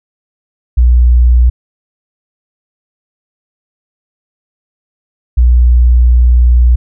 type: tone pair in turn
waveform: sine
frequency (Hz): 60.6 / 60.6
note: B1 / B1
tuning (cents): -32 / -32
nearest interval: unison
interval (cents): 0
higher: neither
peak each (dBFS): -3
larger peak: neither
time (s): 0.77-1.5 / 5.37-6.76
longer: second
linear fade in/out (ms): 10
effects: none